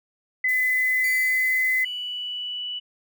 sine tone with pitch glide, 2017 to 2031 Hz, B6 to B6, +36 to +48 cents, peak -19 dBFS, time 0.44-1.85 s, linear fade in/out 5 ms, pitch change +12 cents, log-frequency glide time 0.64-1.62 s
violet noise, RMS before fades -38 dBFS, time 0.48-1.84 s, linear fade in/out 10 ms
10% pulse tone with exponential decay, 2310 Hz, D7, 29 cents flat, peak -23 dBFS, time 1.04-2.61 s, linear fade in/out 2 ms, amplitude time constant 340 ms
sine tone, 2960 Hz, F#7, in tune, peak -28 dBFS, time 1.84-2.8 s, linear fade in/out 20 ms
effects none

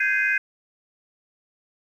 sine chord, Ab major seventh, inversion third, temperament just, 1557.4 / 1661.2 / 2077 / 2492 Hz, G6 / Ab6 / C7 / Eb7, -12 / 0 / -13 / +2 cents, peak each -23 / -25 / -25 / -25 dBFS, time 0-0.38 s, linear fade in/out 5 ms, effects tanh soft clip ceiling -9 dBFS + 9-bit

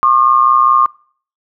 sine tone pair together, 1078 / 1202.8 Hz, C#6 / D6, -49 / +41 cents, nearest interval major second, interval 190 cents, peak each -10 dBFS, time 0.03-0.86 s, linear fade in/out 0 ms, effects noise-tail reverb RT60 0.5 s tail -23 dB re dry

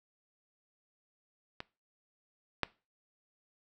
clicks, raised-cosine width 0.3 ms, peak -23 / -12 dBFS, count 2, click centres 1.604 / 2.633 s, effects noise-tail reverb RT60 0.3 s tail -21 dB re dry

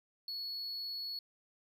triangle tone, 4382 Hz, C#8, 21 cents flat, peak -37 dBFS, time 0.28-1.19 s, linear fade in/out 2 ms, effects none

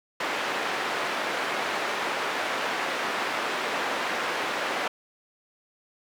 white band-pass noise, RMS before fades -29 dBFS, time 0.2-4.88 s, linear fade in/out 5 ms, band 330 to 1900 Hz, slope 12 dB/octave, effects none

